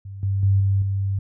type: tone with level steps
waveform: sine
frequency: 98 Hz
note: G2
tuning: in tune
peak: -32 / -19 / -14 / -16 / -20 dBFS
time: 0.05-1.19 s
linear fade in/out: 5 ms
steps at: 0.23 / 0.43 / 0.6 / 0.82 s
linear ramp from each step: 2 ms
effects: none